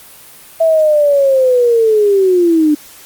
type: linear sweep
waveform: sine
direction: down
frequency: 659.3 to 293.7 Hz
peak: -7 dBFS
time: 0.6-2.75 s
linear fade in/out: 10 ms
effects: white hiss -38 dBFS RMS until 3.05 s + Opus 32 kbps